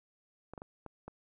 clicks, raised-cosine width 1 ms, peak -30 dBFS, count 5, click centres 0.536 / 0.578 / 0.619 / 0.863 / 1.08 s, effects none

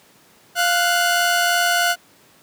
sawtooth tone pair together, 698.5 / 1480.1 Hz, F5 / F#6, 0 / 0 cents, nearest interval octave + minor second, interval 1300 cents, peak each -15 dBFS, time 0.55-1.96 s, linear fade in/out 50 ms, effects pink hiss -52 dBFS RMS until 2.42 s + high-pass 150 Hz 12 dB/octave

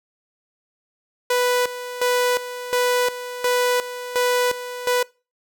sawtooth tone with tremolo, 493.9 Hz, B4, in tune, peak -13 dBFS, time 1.3-5.03 s, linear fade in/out 5 ms, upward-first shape square, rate 1.4 Hz, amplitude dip 75%, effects noise-tail reverb RT60 0.3 s tail -23 dB re dry

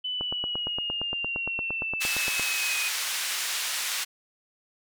sine exponential sweep, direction down, 3010 to 2489 Hz, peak -28 dBFS, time 0.04-2.89 s, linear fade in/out 10 ms
click train, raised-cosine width 1 ms, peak -20 dBFS, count 20, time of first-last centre 0.21-2.396 s, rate 8.69 Hz
pink band-pass noise, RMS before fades -30 dBFS, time 2-4.05 s, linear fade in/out 20 ms, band 1900 to 12000 Hz, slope 12 dB/octave
effects none

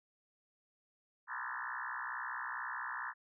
sine tone with frequency modulation, 1364 Hz, F6, 41 cents flat, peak -38 dBFS, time 1.27-3.14 s, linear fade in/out 50 ms, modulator 62.2 Hz, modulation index 7.1, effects none

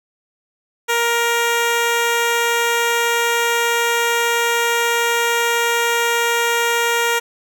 10% pulse tone, 469.2 Hz, A#4, 11 cents sharp, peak -7 dBFS, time 0.88-7.2 s, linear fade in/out 20 ms, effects none

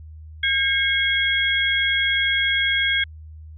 sine tone cluster, 1613 / 2168 / 3303 Hz, G6 / C#7 / G#7, +49 / -39 / -10 cents, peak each -22 dBFS, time 0.43-3.04 s, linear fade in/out 5 ms, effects added 78 Hz sine -37 dBFS peak until 3.57 s

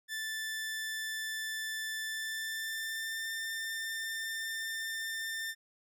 sawtooth tone with pitch glide, 1760 to 1794.9 Hz, A6 to A6, 0 to +34 cents, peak -32 dBFS, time 0.08-5.55 s, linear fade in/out 50 ms, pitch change +34 cents, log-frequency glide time 2.05-3.28 s, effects none

